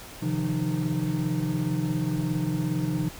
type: tone cluster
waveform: triangle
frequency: 132.3 / 157.1 / 174.3 / 306.9 Hz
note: C3 / D#3 / F3 / D#4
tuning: +20 / +17 / -3 / -24 cents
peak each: -28 dBFS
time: 0.22-3.09 s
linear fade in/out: 10 ms
effects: pink hiss -43 dBFS RMS until 3.19 s